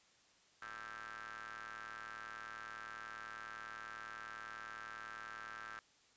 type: ring-modulated tone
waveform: sawtooth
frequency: 110 Hz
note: A2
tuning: in tune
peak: -40 dBFS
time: 0.62-5.79 s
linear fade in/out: 0 ms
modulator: 1450 Hz
effects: white hiss -69 dBFS RMS until 6.16 s + resampled to 16000 Hz